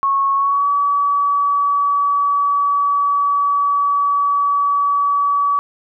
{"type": "tone with pitch glide", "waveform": "sine", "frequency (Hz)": [1100, 1141.4], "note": ["C#6", "D6"], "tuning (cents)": [-14, -50], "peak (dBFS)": -13, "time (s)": [0.03, 5.59], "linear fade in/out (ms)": 0, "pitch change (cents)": 64, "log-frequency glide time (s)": [0.35, 0.68], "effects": []}